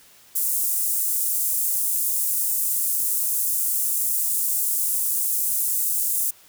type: high-pass noise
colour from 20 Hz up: pink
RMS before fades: -23 dBFS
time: 0.35-6.31 s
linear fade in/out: 10 ms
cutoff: 8800 Hz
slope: 24 dB/octave
effects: white hiss -52 dBFS RMS until 6.48 s